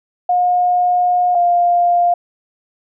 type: tone pair in turn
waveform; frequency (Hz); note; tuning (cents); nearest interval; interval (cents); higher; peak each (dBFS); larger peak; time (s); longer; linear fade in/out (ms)
sine; 717 / 700.6; F5 / F5; +45 / +5; unison; 40; first; -11 / -10; second; 0.29-1.35 / 1.35-2.14; first; 5
effects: none